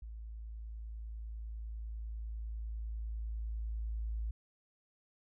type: tone with level ramp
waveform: sine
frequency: 55 Hz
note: A1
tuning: in tune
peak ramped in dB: -43 to -34 dBFS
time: 0.02-4.31 s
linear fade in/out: 5 ms
effects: none